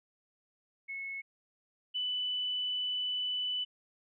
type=tone pair in turn; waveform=sine; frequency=2192 / 2988 Hz; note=C#7 / F#7; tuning=-20 / +16 cents; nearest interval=perfect fourth; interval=536 cents; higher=second; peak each=-37 / -31 dBFS; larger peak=second; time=0.88-1.22 / 1.94-3.65 s; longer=second; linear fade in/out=20 ms; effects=none